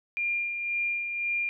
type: tone with tremolo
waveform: sine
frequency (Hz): 2400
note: D7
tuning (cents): +37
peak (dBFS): -25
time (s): 0.17-1.49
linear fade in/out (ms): 0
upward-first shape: sine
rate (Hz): 1.9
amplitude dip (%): 45
effects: none

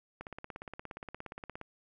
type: click train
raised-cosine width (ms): 0.5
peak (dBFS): -27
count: 25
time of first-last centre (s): 0.21-1.614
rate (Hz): 17.1
effects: none

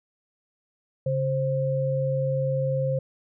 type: tone pair together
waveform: sine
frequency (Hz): 138.59 / 527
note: C#3 / C5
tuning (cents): 0 / +12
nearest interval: octave + major seventh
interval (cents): 2312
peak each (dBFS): -25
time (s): 1.06-2.99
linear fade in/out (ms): 5
effects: none

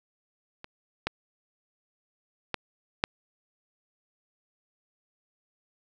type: clicks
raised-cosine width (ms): 0.3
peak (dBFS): -25 / -11 / -12 / -6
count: 4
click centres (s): 0.644 / 1.07 / 2.543 / 3.039
effects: none

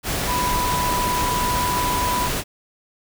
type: tone in noise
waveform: sine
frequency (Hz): 987.8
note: B5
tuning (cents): 0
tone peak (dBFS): -21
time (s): 0.26-2.3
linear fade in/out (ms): 50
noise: pink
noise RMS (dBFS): -24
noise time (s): 0.03-2.44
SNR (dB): 0
effects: none

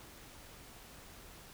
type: silence
effects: pink hiss -54 dBFS RMS until 1.53 s

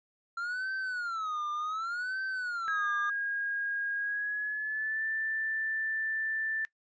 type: tone with vibrato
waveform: triangle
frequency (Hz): 1363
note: F6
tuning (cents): -43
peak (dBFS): -30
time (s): 0.37-3.1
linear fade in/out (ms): 5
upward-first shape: sine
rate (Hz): 0.67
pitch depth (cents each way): 220
type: tone with pitch glide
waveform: sine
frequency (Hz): 1632 to 1769.5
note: G#6 to A6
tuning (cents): -31 to +9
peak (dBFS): -30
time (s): 2.68-6.65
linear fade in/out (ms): 0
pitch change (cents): +140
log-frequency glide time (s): 3.95-5.04
effects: noise-tail reverb RT60 0.1 s tail -20 dB re dry + resampled to 16000 Hz

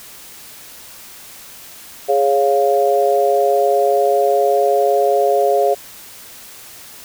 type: chord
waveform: sine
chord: Db major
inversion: second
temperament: equal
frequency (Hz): 415.3 / 554.4 / 698.5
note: Ab4 / Db5 / F5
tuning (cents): 0 / 0 / 0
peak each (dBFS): -16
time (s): 2.08-5.75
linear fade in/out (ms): 20
effects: white hiss -38 dBFS RMS until 7.04 s

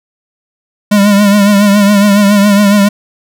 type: tone with vibrato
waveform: square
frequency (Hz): 203.3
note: G#3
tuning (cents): -37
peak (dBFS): -5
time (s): 0.91-2.89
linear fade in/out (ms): 10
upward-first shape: triangle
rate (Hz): 7.2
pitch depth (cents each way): 63
effects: none

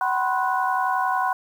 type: tone cluster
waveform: sine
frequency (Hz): 753 / 995 / 1066 / 1477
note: F#5 / B5 / C6 / F#6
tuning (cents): +30 / +13 / +32 / -3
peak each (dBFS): -24 / -25 / -26 / -28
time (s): 0.01-1.33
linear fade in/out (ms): 2
effects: 8-bit

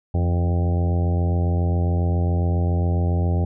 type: harmonic tone with a mistuned harmonic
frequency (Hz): 87.31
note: F2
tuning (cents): 0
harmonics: 1 / 2 / 3 / 4 / 5 / 6 / 7 / 8 / 9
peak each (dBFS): -18 / -26 / -33 / -33 / -35 / -38 / -36 / -41 / -36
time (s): 0.14-3.45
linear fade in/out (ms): 5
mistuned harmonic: 2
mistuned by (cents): -48
effects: none

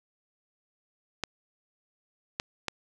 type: clicks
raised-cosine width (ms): 0.2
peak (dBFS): -12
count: 3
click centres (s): 1.237 / 2.399 / 2.683
effects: none

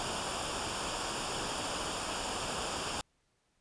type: noise with comb filter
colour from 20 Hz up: pink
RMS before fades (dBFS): -36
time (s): 0-3.01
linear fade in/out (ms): 0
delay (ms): 0.49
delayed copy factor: -0.65
effects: pink hiss -75 dBFS RMS until 3.6 s + resampled to 22050 Hz

